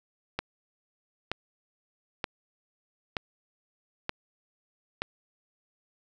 click train, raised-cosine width 0.3 ms, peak -13 dBFS, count 6, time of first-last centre 0.39-5.02 s, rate 1.08 Hz, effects none

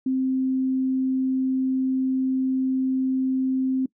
sine tone, 261.6 Hz, C4, in tune, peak -20 dBFS, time 0.06-3.86 s, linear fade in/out 5 ms, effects noise-tail reverb RT60 0.1 s tail -22 dB re dry

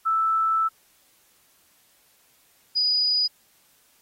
sine tone pair in turn, 1318.5 / 4935 Hz, E6 / D#8, 0 / -15 cents, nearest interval octave + major seventh, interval 2285 cents, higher second, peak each -19 dBFS, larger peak neither, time 0.05-0.69 / 2.75-3.28 s, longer first, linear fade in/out 20 ms, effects white hiss -61 dBFS RMS until 4.01 s + AAC 48 kbps

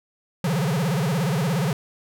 square tone with vibrato, 158 Hz, D#3, 27 cents sharp, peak -21 dBFS, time 0.44-1.73 s, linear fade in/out 2 ms, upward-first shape sine, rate 17 Hz, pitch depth 290 cents each way, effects none

